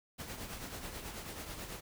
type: noise with tremolo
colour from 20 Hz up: pink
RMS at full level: -42 dBFS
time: 0.18-1.81 s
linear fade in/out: 20 ms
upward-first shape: triangle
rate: 9.2 Hz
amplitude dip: 55%
effects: none